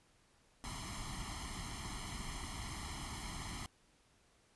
pink noise with comb filter, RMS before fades -44 dBFS, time 0.64-3.66 s, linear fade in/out 0 ms, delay 0.96 ms, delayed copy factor +0.9, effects pink hiss -70 dBFS RMS until 4.55 s + resampled to 24000 Hz

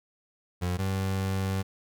30% pulse tone pair in turn, 89.5 / 95.98 Hz, F2 / G2, +43 / -36 cents, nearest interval minor second, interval 121 cents, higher second, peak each -24 dBFS, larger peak neither, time 0.61-0.78 / 0.78-1.63 s, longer second, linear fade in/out 20 ms, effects none

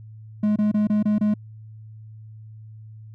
triangle tone bursts, 210.5 Hz, G#3, 24 cents sharp, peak -15 dBFS, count 6, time 0.43-1.34 s, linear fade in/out 5 ms, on 130 ms, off 26 ms, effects added 109 Hz sine -39 dBFS peak until 3.14 s

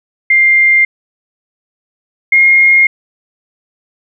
sine tone pair in turn, 2100 / 2138 Hz, C7 / C7, +6 / +37 cents, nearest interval unison, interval 31 cents, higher second, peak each -5 / -4 dBFS, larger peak second, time 0.3-0.85 / 2.32-2.87 s, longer neither, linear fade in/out 5 ms, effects none

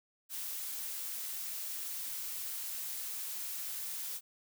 blue noise, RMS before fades -40 dBFS, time 0.29-4.21 s, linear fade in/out 50 ms, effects none

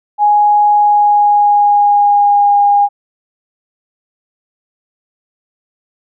sine tone with pitch glide, 831 to 813.9 Hz, G#5 to G#5, +1 to -35 cents, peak -6 dBFS, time 0.18-2.89 s, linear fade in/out 50 ms, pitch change -36 cents, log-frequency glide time 0.71-2.6 s, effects none

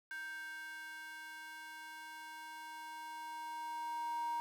square tone with high-pass filter sweep, 313.9 Hz, D#4, 15 cents sharp, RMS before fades -45 dBFS, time 0.11-4.4 s, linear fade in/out 0 ms, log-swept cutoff 1500 to 940 Hz, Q 9, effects none

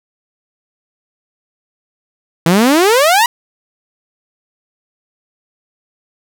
sawtooth exponential sweep, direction up, 159.3 to 987.8 Hz, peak -4 dBFS, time 2.46-3.26 s, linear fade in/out 2 ms, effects none

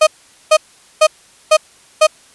35% pulse tone bursts, 622.3 Hz, D#5, in tune, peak -4 dBFS, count 5, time 0.01-2.07 s, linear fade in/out 10 ms, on 60 ms, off 440 ms, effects white hiss -47 dBFS RMS until 2.34 s + resampled to 24000 Hz

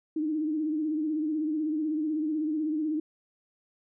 sine tone with vibrato, 308.3 Hz, D#4, 16 cents flat, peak -26 dBFS, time 0.16-3 s, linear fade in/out 5 ms, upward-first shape sine, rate 16 Hz, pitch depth 65 cents each way, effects none

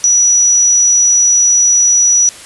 sine tone, 5870 Hz, F#8, 15 cents flat, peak -6 dBFS, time 0.04-2.29 s, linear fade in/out 0 ms, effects white hiss -33 dBFS RMS until 2.45 s + resampled to 24000 Hz

